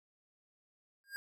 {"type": "tone with exponential growth", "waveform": "square", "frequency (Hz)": 1613, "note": "G6", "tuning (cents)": 49, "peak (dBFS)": -37, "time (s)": [1.04, 1.16], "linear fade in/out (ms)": 0, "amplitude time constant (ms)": 26, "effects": []}